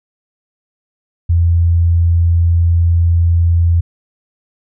sine tone, 84.9 Hz, F2, 48 cents flat, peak -8 dBFS, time 1.29-3.81 s, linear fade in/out 10 ms, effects none

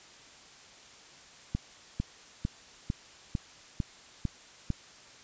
click train, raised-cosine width 5 ms, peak -17 dBFS, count 8, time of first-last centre 1.55-4.703 s, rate 2.22 Hz, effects white hiss -53 dBFS RMS until 5.23 s + resampled to 16000 Hz

